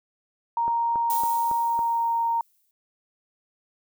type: tone with pitch glide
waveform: sine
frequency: 932.3 to 925.9 Hz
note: A#5 to A#5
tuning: 0 to -12 cents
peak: -21 dBFS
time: 0.57-2.41 s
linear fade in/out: 2 ms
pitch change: -12 cents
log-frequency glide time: 1.57-2.18 s
type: click train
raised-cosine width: 1 ms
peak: -22 dBFS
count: 5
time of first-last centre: 0.68-1.791 s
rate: 3.6 Hz
type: noise with exponential decay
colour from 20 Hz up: violet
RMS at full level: -30 dBFS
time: 1.1-2.71 s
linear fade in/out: 1 ms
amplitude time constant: 350 ms
effects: none